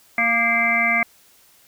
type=harmonic tone with a mistuned harmonic; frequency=231.4 Hz; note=A#3; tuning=13 cents flat; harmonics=1 / 3 / 5 / 7 / 9 / 10; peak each=-29 / -25 / -27 / -28 / -18 / -24 dBFS; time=0.18-1.03 s; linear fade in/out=2 ms; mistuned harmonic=5; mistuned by=+41 cents; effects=white hiss -54 dBFS RMS until 1.67 s